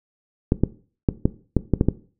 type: clicks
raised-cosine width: 3 ms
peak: -3 dBFS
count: 8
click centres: 0.521 / 0.636 / 1.088 / 1.255 / 1.567 / 1.737 / 1.811 / 1.886 s
effects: noise-tail reverb RT60 0.4 s tail -17 dB re dry